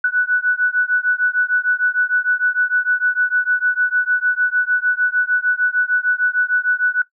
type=beating tone pair; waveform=sine; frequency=1480 / 1486.6 Hz; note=F#6 / F#6; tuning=0 / +8 cents; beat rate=6.6 Hz; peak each=-17 / -17 dBFS; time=0.04-7.02 s; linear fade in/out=5 ms; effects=noise-tail reverb RT60 0.1 s tail -17 dB re dry